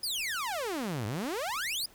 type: exponential two-way sweep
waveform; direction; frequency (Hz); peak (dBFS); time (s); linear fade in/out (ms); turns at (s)
sawtooth; down then up; 5180 to 98 to 5180; -28; 0.03-1.86; 5; 1.06
effects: pink hiss -58 dBFS RMS until 1.94 s